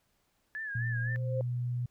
sine tone with vibrato, 1699 Hz, G#6, 39 cents sharp, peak -35 dBFS, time 0.55-1.16 s, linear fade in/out 0 ms, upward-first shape sine, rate 3.9 Hz, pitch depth 87 cents each way
sine tone with pitch glide, 117.6 to 122.45 Hz, A#2 to B2, +16 to -14 cents, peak -30 dBFS, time 0.75-1.86 s, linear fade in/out 5 ms, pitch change +70 cents, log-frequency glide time 1.03-1.21 s
sine tone with exponential growth, 523.3 Hz, C5, in tune, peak -29 dBFS, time 0.9-1.41 s, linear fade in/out 1 ms, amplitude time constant 110 ms
effects pink hiss -74 dBFS RMS until 1.9 s

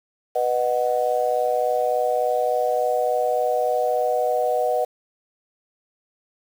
sine chord, B major, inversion none, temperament just, 493.9 / 617.4 / 740.8 Hz, B4 / D#5 / F#5, 0 / -14 / +2 cents, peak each -23 dBFS, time 0.35-4.85 s, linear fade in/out 10 ms, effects 7-bit

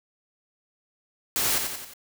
white noise with echo, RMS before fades -25 dBFS, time 1.36-1.58 s, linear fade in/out 0 ms, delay 89 ms, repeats 4, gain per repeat -5 dB, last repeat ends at 1.936 s, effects none

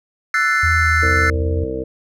triangle chord, F# half-diminished seventh, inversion third, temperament equal with one note detuned, 1333.1 / 1480 / 1760 / 2093 Hz, E6 / F#6 / A6 / C7, +19 / 0 / 0 / 0 cents, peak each -18 dBFS, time 0.34-1.3 s, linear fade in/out 2 ms
sine tone with vibrato, 82.41 Hz, E2, in tune, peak -17 dBFS, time 0.63-1.64 s, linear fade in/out 5 ms, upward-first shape sine, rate 2.4 Hz, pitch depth 26 cents each way
harmonic tone, 65 Hz, C2, 11 cents flat, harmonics 1 / 2 / 3 / 4 / 5 / 7 / 8 / 9, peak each -31 / -34 / -36 / -33 / -28 / -24 / -32 / -33 dBFS, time 1.02-1.84 s, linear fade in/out 10 ms
effects none

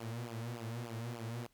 sawtooth tone with flanger, 116.6 Hz, A#2, 1 cent sharp, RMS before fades -42 dBFS, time 0-1.47 s, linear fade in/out 5 ms, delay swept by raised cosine 0.5 to 6.1 ms, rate 3.4 Hz, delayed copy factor -1, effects pink hiss -73 dBFS RMS until 1.53 s

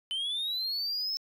sine linear sweep, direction up, 3025 to 5290 Hz, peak -27 dBFS, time 0.11-1.17 s, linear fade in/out 0 ms, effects tanh soft clip ceiling -29 dBFS

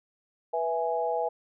sine chord, E major, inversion second, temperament equal with one note detuned, 491 / 659.3 / 830.6 Hz, B4 / E5 / G#5, -10 / 0 / 0 cents, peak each -30 dBFS, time 0.53-1.29 s, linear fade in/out 10 ms, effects none

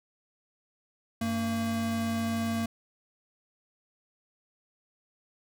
square tone pair together, 95.86 / 227.8 Hz, G2 / A#3, -38 / -40 cents, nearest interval octave + minor third, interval 1498 cents, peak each -37 / -29 dBFS, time 1.21-2.66 s, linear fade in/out 5 ms, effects none

